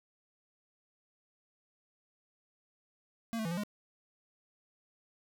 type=tone with pitch steps; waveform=square; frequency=228.9 / 219.4 / 166.5 / 173.9 / 207.3 Hz; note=A#3 / A3 / E3 / F3 / G#3; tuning=-31 / -5 / +18 / -7 / -3 cents; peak=-34 dBFS; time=3.33-3.635 s; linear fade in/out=0 ms; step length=61 ms; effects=none